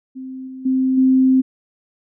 sine tone with level steps, 261 Hz, C4, 4 cents flat, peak -28 / -30 / -14 / -10 dBFS, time 0.15-1.42 s, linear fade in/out 20 ms, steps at 0.47 / 0.65 / 0.97 s, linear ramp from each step 10 ms, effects none

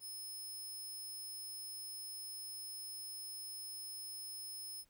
10% pulse tone, 5200 Hz, E8, 24 cents flat, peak -39 dBFS, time 0-4.85 s, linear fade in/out 50 ms, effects pink hiss -75 dBFS RMS until 4.89 s

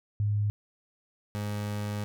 sine / 30% pulse tone pair in turn, 103.83 / 103.83 Hz, G#2 / G#2, 0 / 0 cents, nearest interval unison, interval 0 cents, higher neither, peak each -24 / -28 dBFS, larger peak first, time 0.2-0.5 / 1.35-2.04 s, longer second, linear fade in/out 0 ms, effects none

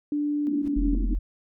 sine tone with pitch glide, 293.7 to 286.7 Hz, D4 to D4, 0 to -42 cents, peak -23 dBFS, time 0.12-0.95 s, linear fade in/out 2 ms, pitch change -42 cents, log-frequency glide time 0.43-0.68 s
white band-pass noise, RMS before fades -33 dBFS, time 0.47-1.15 s, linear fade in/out 0 ms, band 200 to 330 Hz, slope 96 dB/octave
brown noise with exponential growth, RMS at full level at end -38 dBFS, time 0.57-0.68 s, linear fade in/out 1 ms, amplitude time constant 22 ms
sine tone, 43 Hz, F1, 26 cents flat, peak -22 dBFS, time 0.76-1.19 s, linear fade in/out 10 ms
effects none

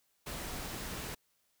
pink noise, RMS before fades -41 dBFS, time 0.26-1.15 s, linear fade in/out 10 ms, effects white hiss -75 dBFS RMS until 1.6 s

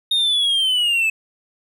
triangle linear sweep, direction down, 3714 to 2593 Hz, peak -14 dBFS, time 0.11-1.1 s, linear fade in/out 5 ms, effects none

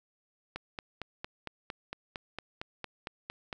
click train, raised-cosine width 0.3 ms, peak -21 dBFS, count 14, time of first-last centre 0.56-3.528 s, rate 4.38 Hz, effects none

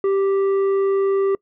sine tone with tanh clipping, 391.5 Hz, G4, 2 cents flat, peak -17 dBFS, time 0.04-1.35 s, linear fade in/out 2 ms, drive 7 dB, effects noise-tail reverb RT60 0.1 s tail -24 dB re dry

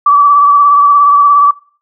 sine tone with vibrato, 1152 Hz, D6, 34 cents flat, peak -3 dBFS, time 0.06-1.51 s, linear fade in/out 5 ms, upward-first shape triangle, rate 17 Hz, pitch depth 37 cents each way, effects noise-tail reverb RT60 0.5 s tail -24 dB re dry

